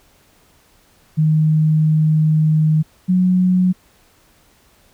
sine tone pair in turn, 155.56 / 182.94 Hz, D#3 / F#3, 0 / -19 cents, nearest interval minor third, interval 281 cents, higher second, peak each -11 dBFS, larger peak neither, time 1.17-2.83 / 3.08-3.73 s, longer first, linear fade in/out 20 ms, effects pink hiss -54 dBFS RMS until 4.93 s

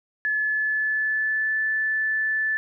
sine tone with pitch glide, 1719 to 1749 Hz, A6 to A6, -41 to -11 cents, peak -21 dBFS, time 0.25-2.57 s, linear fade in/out 0 ms, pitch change +30 cents, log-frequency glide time 0.37-1.58 s, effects none

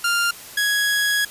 sawtooth tone pair in turn, 1396.9 / 1666.5 Hz, F6 / G#6, 0 / +5 cents, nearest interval minor third, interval 305 cents, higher second, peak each -14 dBFS, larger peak neither, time 0.04-0.31 / 0.57-1.25 s, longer second, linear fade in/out 5 ms, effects white hiss -39 dBFS RMS until 1.3 s + resampled to 32000 Hz

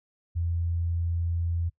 sine tone, 84.8 Hz, E2, 50 cents sharp, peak -25 dBFS, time 0.35-1.7 s, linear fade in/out 20 ms, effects noise-tail reverb RT60 0.1 s tail -20 dB re dry

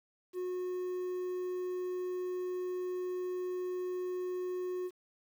triangle tone, 363.6 Hz, F#4, 30 cents flat, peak -32 dBFS, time 0.33-4.91 s, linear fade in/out 50 ms, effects 10-bit

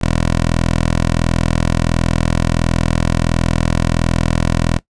10% pulse tone, 41.44 Hz, E1, 10 cents sharp, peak -5 dBFS, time 0.01-4.79 s, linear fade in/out 10 ms, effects noise-tail reverb RT60 0.1 s tail -18 dB re dry + resampled to 22050 Hz

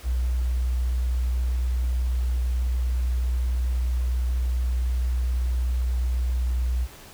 sine tone, 61.74 Hz, B1, in tune, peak -21 dBFS, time 0.03-6.88 s, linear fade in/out 50 ms, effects pink hiss -46 dBFS RMS until 7.13 s

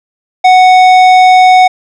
sine tone with tanh clipping, 740 Hz, F#5, in tune, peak -3 dBFS, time 0.44-1.68 s, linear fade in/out 10 ms, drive 13 dB, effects none

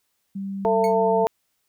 sine tone with pitch glide, 195.7 to 190.35 Hz, G3 to F#3, -3 to +49 cents, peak -27 dBFS, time 0.35-1.25 s, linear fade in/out 10 ms, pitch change -48 cents, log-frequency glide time 0.63-1.13 s
harmonic tone, 224.3 Hz, A3, 34 cents sharp, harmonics 2 / 3 / 4, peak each -20 / -22 / -23 dBFS, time 0.65-1.27 s, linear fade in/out 0 ms
sawtooth tone with exponential decay, 2203 Hz, C#7, 11 cents flat, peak -27 dBFS, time 0.84-0.97 s, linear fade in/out 1 ms, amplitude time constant 27 ms
effects white hiss -72 dBFS RMS until 1.68 s

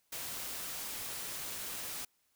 white noise, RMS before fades -41 dBFS, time 0.12-2.05 s, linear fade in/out 5 ms, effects white hiss -75 dBFS RMS until 2.35 s

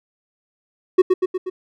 triangle tone with echo, 370 Hz, F#4, in tune, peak -5 dBFS, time 0.98-1.02 s, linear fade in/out 10 ms, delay 120 ms, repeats 4, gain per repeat -4 dB, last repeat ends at 1.5 s, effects none

